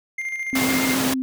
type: tone with tremolo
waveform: triangle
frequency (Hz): 2107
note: C7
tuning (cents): +12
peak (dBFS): -22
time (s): 0.18-0.95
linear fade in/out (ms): 5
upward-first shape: square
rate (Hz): 14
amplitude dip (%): 45
type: tone with vibrato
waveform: sine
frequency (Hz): 261.4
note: C4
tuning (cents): -1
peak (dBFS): -21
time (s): 0.53-1.22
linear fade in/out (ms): 0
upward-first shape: sine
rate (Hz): 7.1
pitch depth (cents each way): 22
type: high-pass noise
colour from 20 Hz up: pink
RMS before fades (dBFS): -24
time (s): 0.55-1.14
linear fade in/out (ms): 5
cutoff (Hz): 170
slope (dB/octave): 12
effects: none